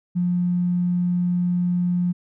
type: tone with tanh clipping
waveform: triangle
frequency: 177.3 Hz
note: F3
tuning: 26 cents sharp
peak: -18 dBFS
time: 0.15-2.13 s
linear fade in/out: 20 ms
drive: 3 dB
effects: none